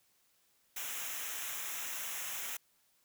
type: noise with comb filter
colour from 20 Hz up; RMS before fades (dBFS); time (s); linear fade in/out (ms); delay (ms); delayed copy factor
white; -40; 0.76-2.57; 5; 0.22; -0.75
effects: white hiss -72 dBFS RMS until 3.04 s